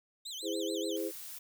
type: tone with vibrato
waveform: 30% pulse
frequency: 3530 Hz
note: A7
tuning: 5 cents sharp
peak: -37 dBFS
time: 0.25-0.97 s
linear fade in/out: 10 ms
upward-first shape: sine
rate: 6.9 Hz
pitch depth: 270 cents each way
type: chord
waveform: sine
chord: E augmented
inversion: none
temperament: just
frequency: 329.6 / 412 / 515 Hz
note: E4 / G#4 / B#4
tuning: 0 / -14 / -28 cents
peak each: -36 / -37 / -38 dBFS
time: 0.42-1.12 s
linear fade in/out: 50 ms
type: noise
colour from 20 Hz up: blue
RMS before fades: -45 dBFS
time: 0.96-1.39 s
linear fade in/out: 10 ms
effects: none